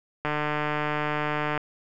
click train, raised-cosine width 0.5 ms, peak -12 dBFS, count 200, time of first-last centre 0.25-1.577 s, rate 150 Hz, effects none

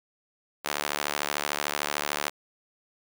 sawtooth tone with high-pass filter, 73.42 Hz, D2, in tune, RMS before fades -31 dBFS, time 0.64-2.3 s, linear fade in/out 20 ms, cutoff 780 Hz, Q 0.57, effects none

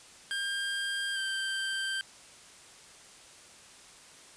25% pulse tone pair in turn, 1600 / 1568.9 Hz, G6 / G6, +35 / +1 cents, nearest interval unison, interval 34 cents, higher first, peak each -27 / -27 dBFS, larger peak neither, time 0.31-1.16 / 1.16-2.01 s, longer neither, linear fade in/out 0 ms, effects white hiss -53 dBFS RMS until 4.36 s + resampled to 22050 Hz

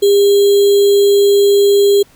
sine tone with sample-and-hold, 402.7 Hz, G4, 47 cents sharp, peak -6 dBFS, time 0.02-2.03 s, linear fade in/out 10 ms, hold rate 3675 Hz, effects pink hiss -48 dBFS RMS until 2.15 s

